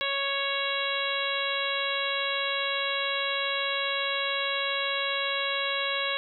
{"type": "harmonic tone", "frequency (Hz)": 554.4, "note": "C#5", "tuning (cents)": 0, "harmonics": [1, 2, 3, 4, 5, 6, 7], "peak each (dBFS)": [-34, -34, -34, -34, -34, -34, -34], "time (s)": [0.01, 6.17], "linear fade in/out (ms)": 0, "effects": []}